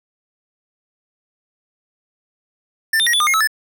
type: tone with pitch steps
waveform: square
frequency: 1785 / 3597 / 1893 / 3461 / 1214 / 2143 / 1300 / 1747 Hz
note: A6 / A7 / A#6 / A7 / D#6 / C7 / E6 / A6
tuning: +24 / +37 / +26 / -29 / -43 / +41 / -24 / -13 cents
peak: -14 dBFS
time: 2.93-3.474 s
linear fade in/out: 5 ms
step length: 68 ms
effects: none